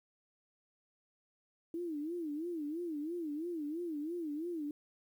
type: tone with vibrato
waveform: sine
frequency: 320 Hz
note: D#4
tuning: 49 cents sharp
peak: -36 dBFS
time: 1.74-4.71 s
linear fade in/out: 2 ms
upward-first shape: sine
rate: 3 Hz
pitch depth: 170 cents each way
effects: 11-bit

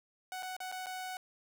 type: tone with dropouts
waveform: sawtooth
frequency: 743 Hz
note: F#5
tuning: 7 cents sharp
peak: -35 dBFS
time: 0.32-1.17 s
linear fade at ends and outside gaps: 1 ms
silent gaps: 0.425-0.43 / 0.566-0.603 / 0.716-0.723 / 0.86-0.867 s
effects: none

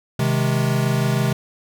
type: chord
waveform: square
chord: Ab major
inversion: first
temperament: equal with one note detuned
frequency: 130.81 / 157.28 / 207.7 Hz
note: C3 / Eb3 / Ab3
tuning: 0 / +19 / 0 cents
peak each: -20 / -24 / -25 dBFS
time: 0.19-1.33 s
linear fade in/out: 5 ms
effects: none

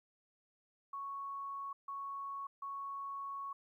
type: tone bursts at uneven times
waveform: sine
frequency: 1108.7 Hz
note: C#6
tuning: in tune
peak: -40 dBFS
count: 3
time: 0.93-1.73 / 1.88-2.47 / 2.62-3.53 s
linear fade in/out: 5 ms
effects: 13-bit

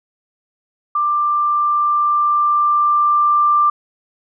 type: tone with level ramp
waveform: sine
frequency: 1184 Hz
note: D6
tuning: 14 cents sharp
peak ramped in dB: -14 to -10 dBFS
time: 0.95-3.7 s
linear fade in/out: 5 ms
effects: none

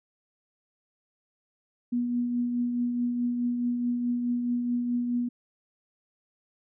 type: tone with tremolo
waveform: sine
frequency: 242.3 Hz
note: B3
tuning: 33 cents flat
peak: -23 dBFS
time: 1.92-5.29 s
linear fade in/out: 10 ms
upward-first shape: triangle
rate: 4.7 Hz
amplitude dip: 40%
effects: none

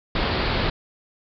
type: low-pass noise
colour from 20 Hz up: pink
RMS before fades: -23 dBFS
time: 0.15-0.7 s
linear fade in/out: 5 ms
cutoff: 4800 Hz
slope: 96 dB/octave
effects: none

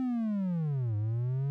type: linear two-way sweep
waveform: triangle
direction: down then up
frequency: 261.6 to 102.6 to 141.6 Hz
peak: -26 dBFS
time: 0-1.5 s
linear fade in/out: 0 ms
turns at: 0.96 s
effects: none

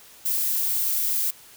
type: noise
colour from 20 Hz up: violet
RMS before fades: -24 dBFS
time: 0.25-1.31 s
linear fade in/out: 10 ms
effects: white hiss -49 dBFS RMS until 1.56 s

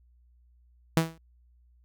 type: tone with exponential decay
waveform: sawtooth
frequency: 163.1 Hz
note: E3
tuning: 18 cents flat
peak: -13 dBFS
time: 0.97-1.18 s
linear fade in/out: 0 ms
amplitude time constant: 44 ms
effects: added 60 Hz sine -58 dBFS peak until 1.84 s

